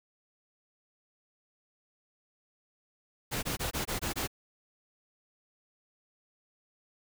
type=noise bursts; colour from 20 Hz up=pink; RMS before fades=-33 dBFS; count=7; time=3.31-4.276 s; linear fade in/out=20 ms; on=120 ms; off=21 ms; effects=none